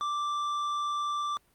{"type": "tone with tanh clipping", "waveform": "triangle", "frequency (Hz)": 1174.7, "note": "D6", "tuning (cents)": 0, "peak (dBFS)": -30, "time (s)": [0.01, 1.37], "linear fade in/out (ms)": 0, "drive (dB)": 13, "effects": ["pink hiss -67 dBFS RMS until 1.54 s", "Opus 48 kbps"]}